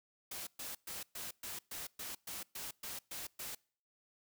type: noise bursts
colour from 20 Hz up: white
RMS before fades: -44 dBFS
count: 12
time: 0.31-3.55 s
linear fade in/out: 5 ms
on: 160 ms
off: 120 ms
effects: noise-tail reverb RT60 0.5 s tail -26 dB re dry